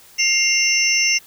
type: tone cluster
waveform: sine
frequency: 2123 / 2765 / 5430 / 6100 Hz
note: C7 / F7 / F8 / G8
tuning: +25 / -18 / -50 / -48 cents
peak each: -20 dBFS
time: 0.18-1.19 s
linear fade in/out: 20 ms
effects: white hiss -47 dBFS RMS until 1.26 s